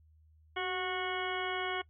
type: harmonic tone with a mistuned harmonic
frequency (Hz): 366.4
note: F#4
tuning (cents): -17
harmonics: 1 / 2 / 3 / 4 / 5 / 6 / 8 / 9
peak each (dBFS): -38 / -39 / -41 / -41 / -45 / -40 / -44 / -45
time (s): 0.56-1.82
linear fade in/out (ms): 10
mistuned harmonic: 1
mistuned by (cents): +41
effects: noise-tail reverb RT60 0.1 s tail -21 dB re dry + added 78 Hz sine -60 dBFS peak until 1.89 s